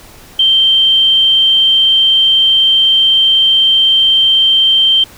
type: tone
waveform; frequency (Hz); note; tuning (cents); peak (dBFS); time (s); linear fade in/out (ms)
sine; 3136; G7; 0; -6; 0.39-5.04; 5
effects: pink hiss -38 dBFS RMS until 5.17 s